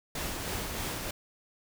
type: noise with tremolo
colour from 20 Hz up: pink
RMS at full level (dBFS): -34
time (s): 0.15-1.11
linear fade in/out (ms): 5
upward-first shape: sine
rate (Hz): 3.2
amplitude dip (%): 30
effects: none